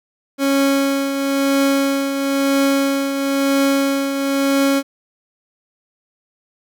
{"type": "tone with tremolo", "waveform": "30% pulse", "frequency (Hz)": 275.6, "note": "C#4", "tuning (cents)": -10, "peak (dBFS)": -10, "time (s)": [0.38, 4.83], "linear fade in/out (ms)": 50, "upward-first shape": "triangle", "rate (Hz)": 1, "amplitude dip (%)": 55, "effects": []}